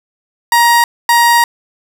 30% pulse tone bursts at uneven times, 944 Hz, A#5, 22 cents sharp, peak -4 dBFS, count 2, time 0.52-0.84 / 1.09-1.44 s, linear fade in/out 2 ms, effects none

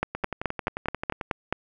two click trains, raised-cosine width 0.5 ms, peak -15 / -9 dBFS, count 13 / 8, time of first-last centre 0.15-1.212 / 0.03-1.526 s, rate 11.3 / 4.68 Hz, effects none

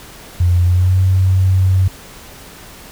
sine tone with pitch glide, 88.1 to 93.88 Hz, F2 to F#2, +16 to +26 cents, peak -9 dBFS, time 0.4-1.88 s, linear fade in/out 5 ms, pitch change +110 cents, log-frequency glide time 0.64-0.99 s, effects pink hiss -37 dBFS RMS until 2.91 s

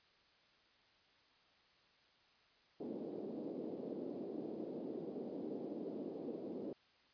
pink band-pass noise, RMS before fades -45 dBFS, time 2.8-6.73 s, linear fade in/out 2 ms, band 240 to 480 Hz, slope 24 dB/octave, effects white hiss -70 dBFS RMS until 7.13 s + resampled to 11025 Hz

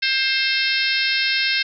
harmonic tone, 529 Hz, C5, 19 cents sharp, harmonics 3 / 4 / 5 / 6 / 7 / 8 / 9 / 10, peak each -25 / -24 / -24 / -29 / -26 / -26 / -30 / -27 dBFS, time 0.02-1.63 s, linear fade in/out 10 ms, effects none

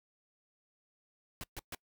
pink noise bursts, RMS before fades -42 dBFS, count 3, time 1.41-1.748 s, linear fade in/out 0 ms, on 26 ms, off 130 ms, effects noise-tail reverb RT60 0.1 s tail -25 dB re dry

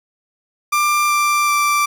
30% pulse tone with pitch steps, 1188 / 1180.5 / 1173 Hz, D6 / D6 / D6, +20 / +9 / -2 cents, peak -11 dBFS, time 0.72-1.86 s, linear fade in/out 10 ms, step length 380 ms, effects none

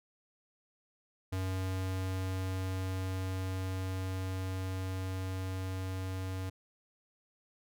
square tone with level ramp, 94 Hz, F#2, 28 cents sharp, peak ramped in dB -33 to -36 dBFS, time 1.32-6.5 s, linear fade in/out 10 ms, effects none

